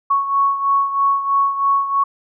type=beating tone pair; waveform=sine; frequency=1108 / 1111.1 Hz; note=C#6 / C#6; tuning=-1 / +4 cents; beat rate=3.1 Hz; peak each=-15 / -21 dBFS; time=0.1-2.04 s; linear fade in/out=10 ms; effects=none